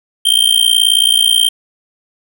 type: tone with amplitude modulation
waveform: square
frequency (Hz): 3159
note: G7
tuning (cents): +13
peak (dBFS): -5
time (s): 0.25-1.49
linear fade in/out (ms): 10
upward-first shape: sine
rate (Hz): 58.6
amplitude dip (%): 95
effects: none